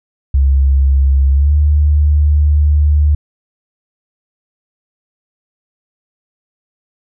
sine tone with pitch glide, 68 to 74.15 Hz, C#2 to D2, -33 to +17 cents, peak -7 dBFS, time 0.34-3.15 s, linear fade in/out 5 ms, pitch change +150 cents, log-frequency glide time 1.32-1.54 s, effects none

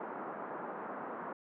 white band-pass noise, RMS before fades -42 dBFS, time 0-1.33 s, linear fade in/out 5 ms, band 200 to 1300 Hz, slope 24 dB/octave, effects low-pass 2000 Hz 12 dB/octave

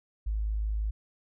sine tone, 53 Hz, G#1, 36 cents sharp, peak -27 dBFS, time 0.26-0.91 s, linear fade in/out 10 ms, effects none

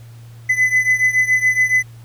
triangle beating tone pair, 2011 / 2018.1 Hz, B6 / B6, +31 / +37 cents, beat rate 7.1 Hz, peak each -13 / -16 dBFS, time 0.49-1.83 s, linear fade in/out 10 ms, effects added 116 Hz sine -36 dBFS peak until 2.04 s + pink hiss -51 dBFS RMS until 2.04 s

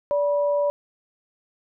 sine tone pair together, 579.4 / 973 Hz, D5 / B5, -24 / -26 cents, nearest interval major sixth, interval 898 cents, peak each -19 / -30 dBFS, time 0.11-0.7 s, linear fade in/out 0 ms, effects none

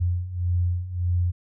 sine beating tone pair, 87.31 / 89.01 Hz, F2 / F2, 0 / +33 cents, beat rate 1.7 Hz, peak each -27 / -23 dBFS, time 0-1.32 s, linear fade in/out 20 ms, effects none

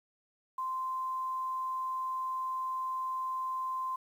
sine tone with quantisation, 1040 Hz, C6, 11 cents flat, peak -32 dBFS, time 0.58-3.96 s, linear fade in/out 5 ms, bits 10, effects none

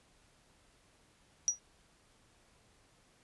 sine tone with exponential decay, 5790 Hz, F#8, 38 cents flat, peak -22 dBFS, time 1.48-1.59 s, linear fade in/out 0 ms, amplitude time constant 23 ms, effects pink hiss -67 dBFS RMS until 3.23 s + resampled to 24000 Hz

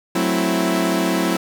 sawtooth chord, F# half-diminished seventh, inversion none, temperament equal, 185 / 220 / 261.6 / 329.6 Hz, F#3 / A3 / C4 / E4, 0 / 0 / 0 / 0 cents, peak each -18 / -22 / -20 / -17 dBFS, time 0.15-1.37 s, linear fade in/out 5 ms, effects none

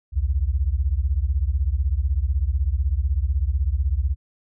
sine beating tone pair, 61.74 / 77.74 Hz, B1 / D#2, 0 / -1 cents, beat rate 16 Hz, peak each -21 / -22 dBFS, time 0.12-4.16 s, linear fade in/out 50 ms, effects none

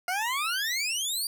20% pulse exponential sweep, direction up, 701 to 4771 Hz, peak -22 dBFS, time 0.08-1.27 s, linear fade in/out 2 ms, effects none

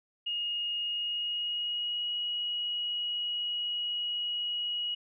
sine tone with pitch glide, 2861 to 2904 Hz, F7 to F#7, +41 to -33 cents, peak -30 dBFS, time 0.26-4.95 s, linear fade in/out 10 ms, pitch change +26 cents, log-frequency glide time 0.78-2.1 s, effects none

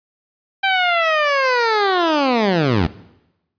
15% pulse linear sweep, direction down, 786 to 73.42 Hz, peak -8 dBFS, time 0.63-2.87 s, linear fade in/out 10 ms, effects noise-tail reverb RT60 0.9 s tail -18 dB re dry + resampled to 11025 Hz

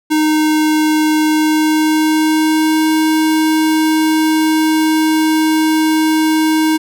square tone with pitch glide, 309.1 to 314.1 Hz, D#4 to D#4, -11 to +16 cents, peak -11 dBFS, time 0.1-6.78 s, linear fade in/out 20 ms, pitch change +27 cents, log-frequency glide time 1.27-2.87 s, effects none

